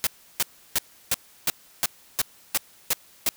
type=noise bursts; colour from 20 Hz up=white; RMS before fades=-22 dBFS; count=10; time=0.04-3.29 s; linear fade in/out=0 ms; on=28 ms; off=330 ms; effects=white hiss -54 dBFS RMS until 3.36 s